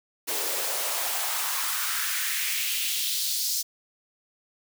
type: noise with high-pass filter sweep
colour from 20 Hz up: white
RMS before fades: -28 dBFS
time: 0.27-3.63 s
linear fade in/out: 20 ms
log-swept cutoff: 370 to 5300 Hz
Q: 2.2
effects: none